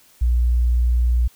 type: tone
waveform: sine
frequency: 59.9 Hz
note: A#1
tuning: 48 cents sharp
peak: -14 dBFS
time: 0.21-1.28 s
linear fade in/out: 10 ms
effects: white hiss -53 dBFS RMS until 1.35 s